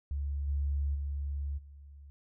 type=tone with level steps; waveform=sine; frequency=70.9 Hz; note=C#2; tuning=40 cents sharp; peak=-31 / -28 / -32 / -48 dBFS; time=0.11-2.1 s; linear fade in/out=0 ms; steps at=0.47 / 0.94 / 1.57 s; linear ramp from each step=20 ms; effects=none